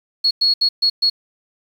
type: tone bursts at uneven times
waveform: sine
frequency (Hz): 4335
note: C#8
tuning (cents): -39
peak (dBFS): -12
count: 5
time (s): 0.24-0.31 / 0.41-0.54 / 0.61-0.69 / 0.82-0.9 / 1.02-1.1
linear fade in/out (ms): 10
effects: 7-bit